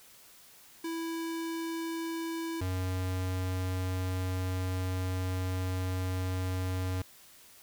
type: tone pair in turn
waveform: square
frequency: 329.6 / 92.49 Hz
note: E4 / F#2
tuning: 0 / 0 cents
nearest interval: octave + minor seventh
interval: 2200 cents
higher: first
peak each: -34 / -31 dBFS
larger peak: second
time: 0.84-2.61 / 2.61-7.02 s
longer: second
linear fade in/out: 5 ms
effects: white hiss -56 dBFS RMS until 7.62 s